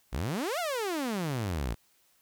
sawtooth exponential two-way sweep, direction up then down, 51.9 to 737 to 51.9 Hz, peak -26 dBFS, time 0.12-1.75 s, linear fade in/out 20 ms, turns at 0.59 s, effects white hiss -67 dBFS RMS until 2.21 s

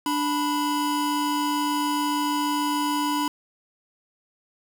square tone pair together, 293.7 / 987.8 Hz, D4 / B5, 0 / 0 cents, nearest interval octave + major sixth, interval 2100 cents, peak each -26 dBFS, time 0.06-3.28 s, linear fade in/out 2 ms, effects none

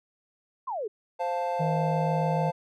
sine exponential sweep, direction down, 1108.7 to 389.7 Hz, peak -29 dBFS, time 0.67-0.88 s, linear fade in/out 10 ms
triangle chord, F major, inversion second, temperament equal, 523.3 / 698.5 / 880 Hz, C5 / F5 / A5, 0 / 0 / 0 cents, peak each -29 dBFS, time 1.19-2.52 s, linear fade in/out 20 ms
harmonic tone, 158.8 Hz, D#3, 36 cents sharp, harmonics 1 / 3 / 4, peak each -26 / -36 / -38 dBFS, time 1.59-2.51 s, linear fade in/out 20 ms
effects none

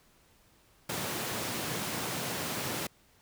pink high-pass noise, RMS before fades -35 dBFS, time 0.89-2.87 s, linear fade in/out 5 ms, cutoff 110 Hz, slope 24 dB/octave, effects pink hiss -64 dBFS RMS until 3.21 s

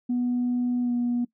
sine tone with pitch glide, 245.5 to 241.7 Hz, B3 to B3, -10 to -37 cents, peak -21 dBFS, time 0.09-1.25 s, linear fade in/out 10 ms, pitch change -27 cents, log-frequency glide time 0.82-0.92 s, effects noise-tail reverb RT60 0.1 s tail -20 dB re dry + tanh soft clip ceiling -19 dBFS

